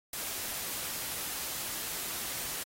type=noise with ADSR envelope; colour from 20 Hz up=white; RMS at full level=-34 dBFS; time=0.13-2.64 s; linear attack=4 ms; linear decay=4 ms; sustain=-3 dB; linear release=15 ms; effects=AAC 48 kbps